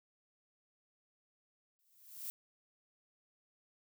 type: noise with exponential growth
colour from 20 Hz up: violet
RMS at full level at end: -40 dBFS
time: 1.79-2.3 s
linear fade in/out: 0 ms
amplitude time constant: 110 ms
effects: none